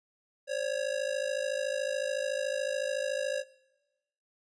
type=ring-modulated tone; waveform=square; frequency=554.4 Hz; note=C#5; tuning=in tune; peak=-28 dBFS; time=0.47-3.44 s; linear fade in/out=50 ms; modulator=26.9 Hz; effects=noise-tail reverb RT60 1.0 s tail -20 dB re dry + resampled to 22050 Hz